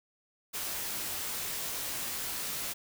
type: noise with comb filter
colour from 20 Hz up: white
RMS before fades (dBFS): -36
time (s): 0.53-2.74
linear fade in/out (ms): 20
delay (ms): 18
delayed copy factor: -0.5
effects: none